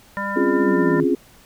harmonic tone, 199.5 Hz, G3, 31 cents sharp, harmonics 1 / 3 / 5 / 7 / 9, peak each -29 / -31 / -27 / -32 / -28 dBFS, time 0.17-1 s, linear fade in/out 0 ms
sine chord, Db major seventh, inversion third, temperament equal, 261.6 / 277.2 / 349.2 / 415.3 Hz, C4 / Db4 / F4 / Ab4, 0 / 0 / 0 / 0 cents, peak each -23 / -21 / -20 / -22 dBFS, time 0.36-1.15 s, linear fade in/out 5 ms
sine linear sweep, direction down, 205.4 to 152.8 Hz, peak -23 dBFS, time 0.58-1.05 s, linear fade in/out 20 ms
effects pink hiss -50 dBFS RMS until 1.45 s

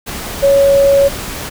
sine tone in noise, 556 Hz, C#5, 5 cents sharp, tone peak -6 dBFS, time 0.42-1.09 s, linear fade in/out 20 ms, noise pink, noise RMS -24 dBFS, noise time 0.06-1.5 s, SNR +15 dB, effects none

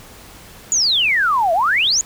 sine exponential two-way sweep, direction down then up, 7040 to 638 to 7040 Hz, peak -13 dBFS, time 0.72-2.01 s, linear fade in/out 0 ms, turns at 1.53 s, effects pink hiss -41 dBFS RMS until 2.05 s

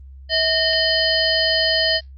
harmonic tone with a mistuned harmonic, 613 Hz, D#5, 26 cents flat, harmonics 1 / 3 / 5 / 7 / 8, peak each -22 / -22 / -22 / -22 / -22 dBFS, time 0.29-2.01 s, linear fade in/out 50 ms, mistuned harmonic 1, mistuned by +88 cents, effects added 67 Hz sine -37 dBFS peak until 2.17 s + Opus 24 kbps

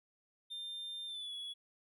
triangle tone with pitch glide, 3600 to 3378 Hz, A7 to G#7, +39 to +29 cents, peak -40 dBFS, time 0.5-1.54 s, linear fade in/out 20 ms, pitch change -110 cents, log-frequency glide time 1.07-1.33 s, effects none

